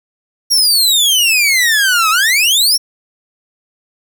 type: exponential two-way sweep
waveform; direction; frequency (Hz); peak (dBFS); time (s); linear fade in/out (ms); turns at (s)
sawtooth; down then up; 5680 to 1245 to 5680; -6; 0.5-2.78; 20; 2.1
effects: none